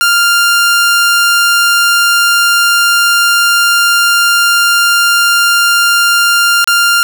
sawtooth tone with dropouts, 1396.9 Hz, F6, in tune, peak -3 dBFS, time 0.01-7.03 s, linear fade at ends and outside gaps 0 ms, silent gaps 6.643-6.675 s, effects none

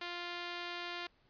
5% pulse tone, 349.4 Hz, F4, 1 cent sharp, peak -28 dBFS, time 0.01-1.07 s, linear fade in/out 5 ms, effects pink hiss -71 dBFS RMS until 1.29 s + resampled to 11025 Hz

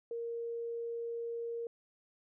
sine tone, 466.2 Hz, A#4, in tune, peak -36 dBFS, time 0.11-1.67 s, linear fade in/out 2 ms, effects none

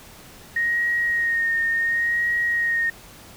sine tone with vibrato, 1864.7 Hz, A#6, in tune, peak -19 dBFS, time 0.56-2.9 s, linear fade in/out 5 ms, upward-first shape sine, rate 0.7 Hz, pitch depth 28 cents each way, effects pink hiss -45 dBFS RMS until 3.36 s

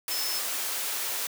sine tone in noise, 5250 Hz, E8, 8 cents flat, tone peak -31 dBFS, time 0.11-0.39 s, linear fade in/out 2 ms, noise white, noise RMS -31 dBFS, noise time 0.08-1.27 s, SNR -3 dB, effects high-pass 400 Hz 12 dB/octave

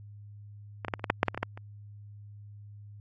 clicks, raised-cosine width 0.5 ms, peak -18 / -17 / -13 / -30 / -15 / -8 / -6 / -11 / -21 / -17 / -14 / -28 dBFS, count 12, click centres 0.848 / 0.883 / 0.938 / 0.995 / 1.042 / 1.101 / 1.231 / 1.283 / 1.346 / 1.376 / 1.43 / 1.575 s, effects added 103 Hz sine -45 dBFS peak until 3 s + AAC 32 kbps

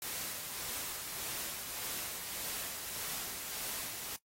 white noise with tremolo, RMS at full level -39 dBFS, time 0.02-4.16 s, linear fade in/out 2 ms, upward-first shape sine, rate 1.7 Hz, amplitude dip 35%, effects noise-tail reverb RT60 0.1 s tail -19 dB re dry + AAC 48 kbps

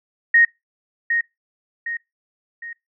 sine tone with echo, 1864.7 Hz, A#6, in tune, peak -10 dBFS, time 0.34-0.45 s, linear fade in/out 5 ms, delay 760 ms, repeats 3, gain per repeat -7 dB, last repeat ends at 2.73 s, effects noise-tail reverb RT60 0.2 s tail -23 dB re dry

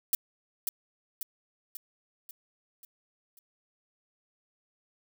violet noise with echo, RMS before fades -25 dBFS, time 0.13-0.15 s, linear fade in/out 2 ms, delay 540 ms, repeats 6, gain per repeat -5 dB, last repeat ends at 3.39 s, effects none

